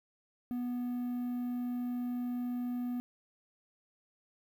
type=tone with quantisation; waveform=triangle; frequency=245.3 Hz; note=B3; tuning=12 cents flat; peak=-31 dBFS; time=0.51-3 s; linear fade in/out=0 ms; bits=10; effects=none